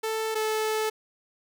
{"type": "tone pair in turn", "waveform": "sawtooth", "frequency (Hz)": [441.2, 434.9], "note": ["A4", "A4"], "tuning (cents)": [5, -20], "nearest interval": "unison", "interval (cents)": 25, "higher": "first", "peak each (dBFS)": [-23, -21], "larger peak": "second", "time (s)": [[0.03, 0.35], [0.35, 0.9]], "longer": "second", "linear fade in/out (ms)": 10, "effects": []}